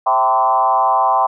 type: tone with frequency modulation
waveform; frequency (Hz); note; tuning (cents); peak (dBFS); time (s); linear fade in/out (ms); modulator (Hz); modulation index
sine; 903; A5; +45; -11; 0.06-1.27; 10; 121; 1.8
effects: none